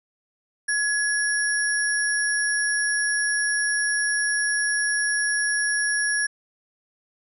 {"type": "tone cluster", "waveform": "sine", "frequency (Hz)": [1690, 5600, 9990], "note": ["G#6", "F8", "D#9"], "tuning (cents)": [30, 4, 6], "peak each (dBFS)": [-22, -30, -27], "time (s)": [0.68, 6.27], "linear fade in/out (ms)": 10, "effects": []}